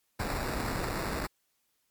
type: noise with sample-and-hold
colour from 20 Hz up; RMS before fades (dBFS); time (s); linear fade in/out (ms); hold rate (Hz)
pink; -33; 0.19-1.27; 10; 3150
effects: white hiss -75 dBFS RMS until 1.9 s + MP3 96 kbps